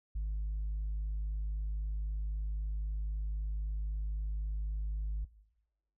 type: tone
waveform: sine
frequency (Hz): 51.91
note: G#1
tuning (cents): 0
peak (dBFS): -30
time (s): 0.15-5.25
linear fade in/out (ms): 10
effects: noise-tail reverb RT60 1.0 s tail -21 dB re dry + tanh soft clip ceiling -31 dBFS